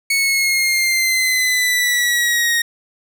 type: exponential sweep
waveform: sawtooth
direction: down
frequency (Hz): 2217 to 1864.7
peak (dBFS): -11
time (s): 0.1-2.62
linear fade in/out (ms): 5
effects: none